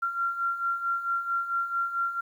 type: beating tone pair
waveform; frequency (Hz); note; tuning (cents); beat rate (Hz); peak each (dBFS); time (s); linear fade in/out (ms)
sine; 1373 / 1377.5; F6 / F6; -30 / -24; 4.5; -33 / -27; 0.02-2.21; 10
effects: 10-bit